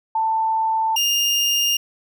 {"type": "tone pair in turn", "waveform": ["sine", "30% pulse"], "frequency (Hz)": [888, 2819], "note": ["A5", "F7"], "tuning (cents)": [16, 16], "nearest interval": "octave + minor sixth", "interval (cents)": 2000, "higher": "second", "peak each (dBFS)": [-17, -14], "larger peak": "second", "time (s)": [[0.15, 0.96], [0.96, 1.77]], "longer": "neither", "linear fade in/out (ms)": 5, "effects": []}